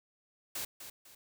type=noise with echo; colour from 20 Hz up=white; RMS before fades=-38 dBFS; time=0.55-0.65 s; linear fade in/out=5 ms; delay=250 ms; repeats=2; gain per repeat=-9 dB; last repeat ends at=1.15 s; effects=none